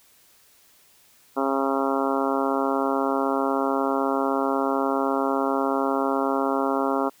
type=harmonic tone; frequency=136.2 Hz; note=C#3; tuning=30 cents flat; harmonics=2 / 3 / 4 / 5 / 6 / 7 / 8 / 9 / 10; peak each=-26 / -28 / -29 / -30 / -31 / -31 / -32 / -33 / -33 dBFS; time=1.36-7.1 s; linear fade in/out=20 ms; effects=white hiss -57 dBFS RMS until 7.2 s